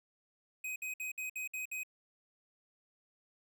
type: tone bursts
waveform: square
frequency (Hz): 2516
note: D#7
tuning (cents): +19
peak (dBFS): -38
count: 7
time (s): 0.64-1.834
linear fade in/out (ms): 5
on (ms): 120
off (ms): 59
effects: none